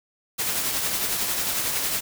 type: noise with tremolo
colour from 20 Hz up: white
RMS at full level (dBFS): -24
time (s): 0.38-2.01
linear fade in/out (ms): 20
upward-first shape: triangle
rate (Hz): 11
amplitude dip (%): 40
effects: none